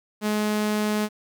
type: tone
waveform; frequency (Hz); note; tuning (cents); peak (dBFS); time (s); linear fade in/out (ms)
sawtooth; 211.5; G#3; +32; -18; 0.21-1.09; 50
effects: 10-bit